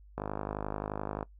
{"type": "click train", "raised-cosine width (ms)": 1, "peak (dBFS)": -20, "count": 55, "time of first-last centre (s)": [0.18, 1.229], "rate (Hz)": 51.5, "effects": ["noise-tail reverb RT60 0.1 s tail -21 dB re dry", "added 50 Hz sine -52 dBFS peak until 1.39 s"]}